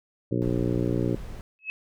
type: harmonic tone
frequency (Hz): 59.9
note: A#1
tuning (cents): +48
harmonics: 2 / 3 / 4 / 5 / 6 / 7 / 8 / 9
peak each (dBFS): -28 / -30 / -34 / -29 / -31 / -33 / -38 / -37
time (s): 0.31-1.16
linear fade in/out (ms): 10
type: noise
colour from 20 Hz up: brown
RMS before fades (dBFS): -37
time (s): 0.42-1.41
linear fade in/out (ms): 0
type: tone with exponential growth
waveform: sine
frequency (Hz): 2582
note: E7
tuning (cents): -37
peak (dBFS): -25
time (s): 1.59-1.7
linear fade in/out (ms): 0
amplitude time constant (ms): 22
effects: none